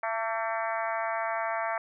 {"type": "harmonic tone with a mistuned harmonic", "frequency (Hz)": 224.5, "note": "A3", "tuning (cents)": 35, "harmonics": [3, 4, 5, 6, 7, 8, 9, 10], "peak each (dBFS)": [-32, -34, -36, -38, -39, -40, -41, -42], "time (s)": [0.03, 1.78], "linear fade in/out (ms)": 2, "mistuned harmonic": 5, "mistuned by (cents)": 29, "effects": []}